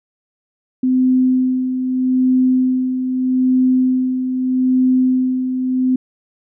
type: tone with tremolo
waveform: sine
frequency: 256.3 Hz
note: C4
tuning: 36 cents flat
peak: -10 dBFS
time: 0.83-5.96 s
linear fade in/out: 5 ms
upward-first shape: sine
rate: 0.8 Hz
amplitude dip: 55%
effects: none